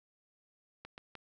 clicks, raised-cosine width 0.3 ms, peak -30 dBFS, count 3, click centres 0.85 / 0.979 / 1.153 s, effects none

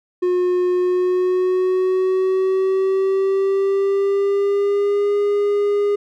triangle tone with pitch glide, 360 to 408.8 Hz, F#4 to G#4, -47 to -27 cents, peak -13 dBFS, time 0.22-5.96 s, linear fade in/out 10 ms, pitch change +220 cents, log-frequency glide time 0.7-5.15 s, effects none

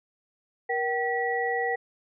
sine tone cluster, 473.6 / 769 / 1938 Hz, A#4 / G5 / B6, +27 / -33 / -33 cents, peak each -29 dBFS, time 0.69-1.76 s, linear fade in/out 10 ms, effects none

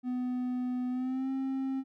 triangle tone with pitch glide, 250 to 266.4 Hz, B3 to C4, +21 to +31 cents, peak -28 dBFS, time 0.03-1.84 s, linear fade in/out 50 ms, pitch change +110 cents, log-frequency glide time 0.89-1.3 s, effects none

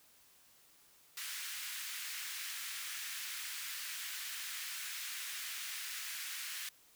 pink high-pass noise, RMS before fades -43 dBFS, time 1.17-6.69 s, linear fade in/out 2 ms, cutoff 1600 Hz, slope 24 dB/octave, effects white hiss -65 dBFS RMS until 6.95 s

